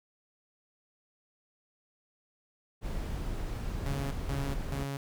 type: noise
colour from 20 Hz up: brown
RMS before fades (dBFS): -35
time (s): 2.81-4.87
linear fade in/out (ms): 50
type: tone bursts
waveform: sawtooth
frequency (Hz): 138.59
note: C#3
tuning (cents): 0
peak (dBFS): -30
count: 3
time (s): 3.86-4.97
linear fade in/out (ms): 2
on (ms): 250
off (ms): 180
effects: none